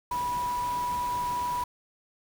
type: tone in noise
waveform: sine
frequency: 979 Hz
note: B5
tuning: 15 cents flat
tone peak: -27 dBFS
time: 0.11-1.64 s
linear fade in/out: 5 ms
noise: pink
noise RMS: -41 dBFS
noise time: 0.11-1.64 s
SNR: +11 dB
effects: none